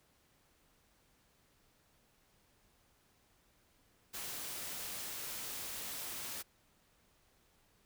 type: noise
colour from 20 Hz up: white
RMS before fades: -43 dBFS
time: 4.13-6.43 s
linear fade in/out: 20 ms
effects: pink hiss -71 dBFS RMS until 7.85 s